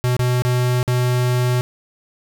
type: tone with dropouts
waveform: square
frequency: 124.3 Hz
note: B2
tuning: 12 cents sharp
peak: -16 dBFS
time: 0.04-1.61 s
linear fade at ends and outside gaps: 0 ms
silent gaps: 0.166-0.193 / 0.421-0.45 / 0.829-0.878 s
effects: none